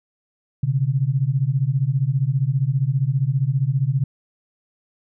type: beating tone pair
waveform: sine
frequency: 127.3 / 142.3 Hz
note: C3 / C#3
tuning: -47 / +46 cents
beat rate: 15 Hz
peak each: -20 dBFS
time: 0.63-4.04 s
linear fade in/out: 5 ms
effects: none